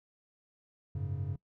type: chord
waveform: triangle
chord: F# suspended second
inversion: none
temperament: equal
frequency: 92.5 / 103.83 / 138.59 Hz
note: F#2 / G#2 / C#3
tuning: 0 / 0 / 0 cents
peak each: -35 / -37 / -35 dBFS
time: 0.95-1.36 s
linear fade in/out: 5 ms
effects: noise-tail reverb RT60 0.1 s tail -22 dB re dry